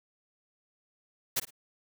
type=noise with echo; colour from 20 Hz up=white; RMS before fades=-28 dBFS; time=1.36-1.4 s; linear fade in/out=10 ms; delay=54 ms; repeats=2; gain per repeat=-13 dB; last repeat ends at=1.508 s; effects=none